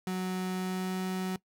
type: tone with pitch glide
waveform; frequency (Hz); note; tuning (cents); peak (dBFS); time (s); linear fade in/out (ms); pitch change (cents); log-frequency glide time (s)
35% pulse; 185 to 186.39; F#3 to F#3; 0 to +13; -29; 0.07-1.36; 2; +13; 0.51-1.04
effects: noise-tail reverb RT60 0.1 s tail -20 dB re dry